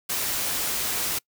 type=noise; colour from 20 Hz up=white; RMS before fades=-27 dBFS; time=0.09-1.19 s; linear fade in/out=10 ms; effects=noise-tail reverb RT60 0.1 s tail -25 dB re dry